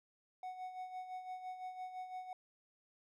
triangle tone with tremolo, 740 Hz, F#5, in tune, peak -39 dBFS, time 0.43-2.33 s, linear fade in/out 2 ms, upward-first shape sine, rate 5.9 Hz, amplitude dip 60%, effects none

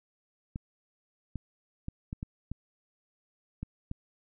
clicks, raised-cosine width 5 ms, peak -23 dBFS, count 8, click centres 0.559 / 1.357 / 1.884 / 2.129 / 2.229 / 2.516 / 3.63 / 3.914 s, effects none

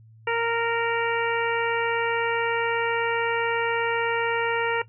harmonic tone, 463.8 Hz, A#4, 9 cents flat, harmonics 1 / 2 / 3 / 4 / 5 / 6, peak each -25 / -28 / -30 / -31 / -32 / -33 dBFS, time 0.27-4.82 s, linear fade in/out 5 ms, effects noise-tail reverb RT60 0.1 s tail -17 dB re dry + added 111 Hz sine -48 dBFS peak until 4.88 s

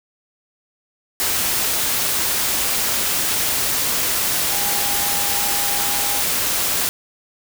sine tone in noise, 811 Hz, G#5, 41 cents flat, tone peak -29 dBFS, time 4.51-6.21 s, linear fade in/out 0 ms, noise white, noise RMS -20 dBFS, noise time 1.2-6.89 s, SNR -12 dB, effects none

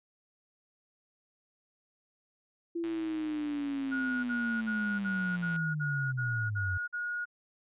sine linear sweep, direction down, 340.3 to 88.9 Hz, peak -31 dBFS, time 2.75-6.78 s, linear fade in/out 10 ms
click train, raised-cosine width 0.3 ms, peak -31 dBFS, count 314, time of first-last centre 2.84-5.562 s, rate 115 Hz
sine tone bursts, 1443 Hz, F#6, 44 cents flat, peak -32 dBFS, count 9, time 3.91-7.256 s, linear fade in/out 20 ms, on 330 ms, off 47 ms
effects resampled to 8000 Hz

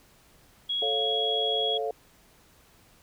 sine tone, 3322 Hz, G#7, in tune, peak -26 dBFS, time 0.69-1.78 s, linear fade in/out 10 ms
sine chord, A augmented, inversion none, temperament equal, 440 / 554.4 / 698.5 Hz, A4 / C#5 / E#5, 0 / 0 / 0 cents, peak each -30 / -34 / -32 dBFS, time 0.82-1.91 s, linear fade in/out 2 ms
effects pink hiss -59 dBFS RMS until 3.02 s

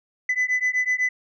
sine beating tone pair, 2000 / 2008 Hz, B6 / B6, +21 / +28 cents, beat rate 8 Hz, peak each -21 dBFS, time 0.29-1.09 s, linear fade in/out 5 ms, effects tanh soft clip ceiling -17 dBFS

